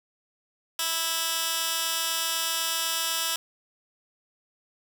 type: tone with high-pass filter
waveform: 15% pulse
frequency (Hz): 328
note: E4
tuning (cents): -9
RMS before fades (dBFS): -28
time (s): 0.79-3.36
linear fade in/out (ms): 2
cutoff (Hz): 2600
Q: 0.57
effects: none